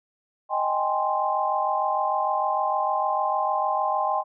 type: chord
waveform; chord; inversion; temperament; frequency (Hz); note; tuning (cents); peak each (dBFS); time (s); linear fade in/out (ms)
sine; Ab major seventh; second; equal; 622.3 / 784 / 830.6 / 1046.5; Eb5 / G5 / Ab5 / C6; 0 / 0 / 0 / 0; -29 / -26 / -28 / -26; 0.49-4.24; 50
effects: none